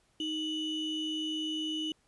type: ring-modulated tone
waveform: triangle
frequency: 1632 Hz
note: G#6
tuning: 31 cents flat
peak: -27 dBFS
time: 0.2-1.92 s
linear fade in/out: 2 ms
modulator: 1320 Hz
effects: pink hiss -70 dBFS RMS until 2.07 s + resampled to 24000 Hz